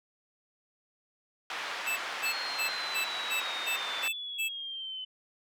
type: band-pass noise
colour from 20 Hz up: pink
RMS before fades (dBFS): -37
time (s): 1.5-4.08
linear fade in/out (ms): 2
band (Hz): 1000 to 3200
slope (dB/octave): 12
type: tone bursts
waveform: square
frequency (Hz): 2637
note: E7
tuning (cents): 0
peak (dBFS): -30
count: 8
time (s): 1.86-4.49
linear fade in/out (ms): 20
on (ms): 110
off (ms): 250
type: linear sweep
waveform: sine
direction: down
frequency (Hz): 4324 to 3025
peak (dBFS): -36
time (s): 2.25-5.05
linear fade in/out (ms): 10
effects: none